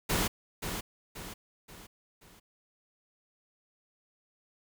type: noise with echo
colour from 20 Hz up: pink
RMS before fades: -29 dBFS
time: 0.09-0.28 s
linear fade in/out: 10 ms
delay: 530 ms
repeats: 4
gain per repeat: -7 dB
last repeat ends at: 2.4 s
effects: none

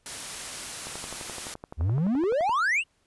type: noise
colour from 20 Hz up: white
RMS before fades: -36 dBFS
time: 0.06-1.54 s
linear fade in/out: 0 ms
type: click train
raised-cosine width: 1 ms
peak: -24 dBFS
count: 20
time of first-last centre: 0.87-2.494 s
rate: 11.7 Hz
type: exponential sweep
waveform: triangle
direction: up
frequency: 69.3 to 2960 Hz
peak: -20 dBFS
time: 1.77-2.84 s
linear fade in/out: 50 ms
effects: pink hiss -69 dBFS RMS until 3.06 s + resampled to 24000 Hz

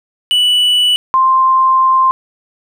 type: tone pair in turn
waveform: triangle / sine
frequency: 2960 / 1048.5 Hz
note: F#7 / C6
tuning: 0 / +3 cents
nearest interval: octave + tritone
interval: 1797 cents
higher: first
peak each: -7 / -7 dBFS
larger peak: neither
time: 0.31-0.96 / 1.14-2.11 s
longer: second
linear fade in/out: 0 ms
effects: none

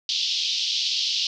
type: band-pass noise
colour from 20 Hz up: pink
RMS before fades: -25 dBFS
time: 0.09-1.27 s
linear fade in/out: 2 ms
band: 3000 to 5400 Hz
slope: 48 dB/octave
effects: none

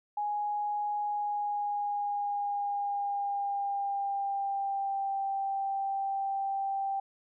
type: tone with pitch glide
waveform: sine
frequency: 830 to 784.8 Hz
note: G#5 to G5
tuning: -1 to +2 cents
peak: -29 dBFS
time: 0.17-7 s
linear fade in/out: 5 ms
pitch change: -97 cents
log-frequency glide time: 1.01-5.21 s
effects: none

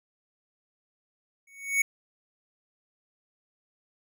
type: tone with exponential growth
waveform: square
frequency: 2225 Hz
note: C#7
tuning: 6 cents sharp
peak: -19 dBFS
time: 1.47-1.82 s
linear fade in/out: 5 ms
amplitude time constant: 76 ms
effects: none

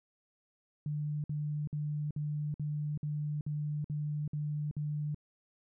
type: tone bursts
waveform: sine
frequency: 149 Hz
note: D3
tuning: 25 cents sharp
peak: -32 dBFS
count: 10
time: 0.86-5.146 s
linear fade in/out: 2 ms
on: 380 ms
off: 54 ms
effects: none

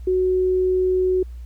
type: tone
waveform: sine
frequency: 370 Hz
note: F#4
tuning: in tune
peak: -16 dBFS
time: 0.07-1.23 s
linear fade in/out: 5 ms
effects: added 60 Hz sine -32 dBFS peak until 1.45 s + pink hiss -60 dBFS RMS until 1.45 s

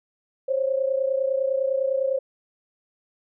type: tone pair together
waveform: sine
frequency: 528 / 557.9 Hz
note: C5 / C#5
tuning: +16 / +11 cents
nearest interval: minor second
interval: 95 cents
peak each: -22 / -26 dBFS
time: 0.48-2.19 s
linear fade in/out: 10 ms
effects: none

